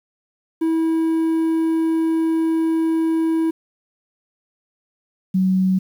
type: tone pair in turn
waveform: triangle / sine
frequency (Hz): 324.5 / 187.55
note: E4 / F#3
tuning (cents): -27 / +24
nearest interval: major sixth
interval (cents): 949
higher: first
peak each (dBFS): -14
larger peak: neither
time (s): 0.61-3.51 / 5.34-5.79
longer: first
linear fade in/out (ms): 10
effects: 8-bit